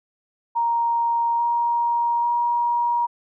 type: tone with pitch steps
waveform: sine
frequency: 935 / 943.1 / 951.3 Hz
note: A#5 / A#5 / A#5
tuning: +5 / +20 / +35 cents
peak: -18 dBFS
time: 0.55-3.07 s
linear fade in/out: 20 ms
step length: 840 ms
effects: none